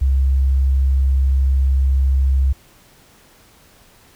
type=tone; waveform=sine; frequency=66.9 Hz; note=C2; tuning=39 cents sharp; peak=-12 dBFS; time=0.01-2.53 s; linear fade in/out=10 ms; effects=pink hiss -50 dBFS RMS until 4.15 s